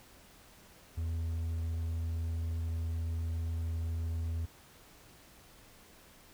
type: tone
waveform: triangle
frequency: 82.41 Hz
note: E2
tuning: in tune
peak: -30 dBFS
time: 0.97-4.46 s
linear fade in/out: 10 ms
effects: pink hiss -58 dBFS RMS until 6.33 s